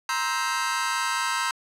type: chord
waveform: sawtooth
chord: C dominant seventh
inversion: third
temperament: just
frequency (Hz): 941.9 / 1046.5 / 1308.1 / 1569.8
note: Bb5 / C6 / E6 / G6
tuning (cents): +18 / 0 / -14 / +2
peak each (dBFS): -26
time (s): 0.09-1.51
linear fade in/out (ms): 2
effects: low-pass 10000 Hz 12 dB/octave